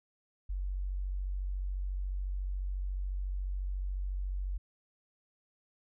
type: tone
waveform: sine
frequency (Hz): 47.04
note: F#1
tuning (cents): +29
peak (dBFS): -32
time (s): 0.49-4.58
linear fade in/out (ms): 10
effects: none